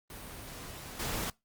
pink noise with level steps, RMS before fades -45 / -35 dBFS, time 0.1-1.3 s, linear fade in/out 2 ms, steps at 0.99 s, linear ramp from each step 10 ms, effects noise-tail reverb RT60 0.2 s tail -23 dB re dry + Opus 32 kbps

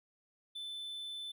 triangle tone, 3520 Hz, A7, in tune, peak -39 dBFS, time 0.55-1.32 s, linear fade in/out 10 ms, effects none

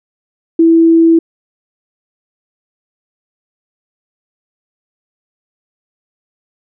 sine tone, 329.6 Hz, E4, in tune, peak -4 dBFS, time 0.59-1.19 s, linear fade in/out 5 ms, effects none

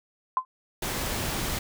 sine tone with exponential decay, 1033 Hz, C6, 22 cents flat, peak -16 dBFS, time 0.37-0.45 s, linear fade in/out 1 ms, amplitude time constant 17 ms
pink noise, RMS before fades -30 dBFS, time 0.82-1.59 s, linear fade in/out 5 ms
effects none

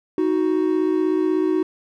triangle tone pair together, 313.7 / 370 Hz, D#4 / F#4, +14 / 0 cents, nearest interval minor third, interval 286 cents, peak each -18 dBFS, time 0.18-1.63 s, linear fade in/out 2 ms, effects none

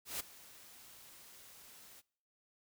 white noise with ADSR envelope, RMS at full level -38 dBFS, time 0.05-2.02 s, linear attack 150 ms, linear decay 11 ms, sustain -19 dB, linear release 30 ms, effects noise-tail reverb RT60 0.6 s tail -24 dB re dry

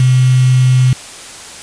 sine tone with quantisation, 127.9 Hz, C3, 39 cents flat, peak -6 dBFS, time 0-0.93 s, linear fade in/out 2 ms, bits 4, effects white hiss -31 dBFS RMS until 1.62 s + resampled to 22050 Hz

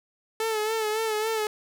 sawtooth tone with vibrato, 436.5 Hz, A4, 14 cents flat, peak -21 dBFS, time 0.4-1.47 s, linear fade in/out 2 ms, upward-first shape sine, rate 3.6 Hz, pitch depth 50 cents each way, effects none

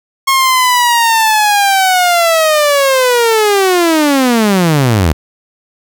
sawtooth linear sweep, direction down, 1086 to 70.6 Hz, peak -4 dBFS, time 0.27-5.13 s, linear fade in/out 10 ms, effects none

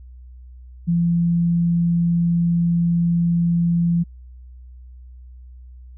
sine tone, 170.6 Hz, F3, 40 cents flat, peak -15 dBFS, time 0.87-4.04 s, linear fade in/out 20 ms, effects added 62 Hz sine -38 dBFS peak until 5.97 s

